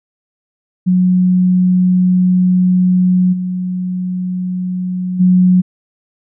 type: tone with level steps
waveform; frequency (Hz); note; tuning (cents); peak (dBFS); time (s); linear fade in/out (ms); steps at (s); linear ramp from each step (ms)
sine; 182.4; F#3; -24; -8 / -16 / -6; 0.86-5.62; 20; 3.32 / 5.19; 20
effects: none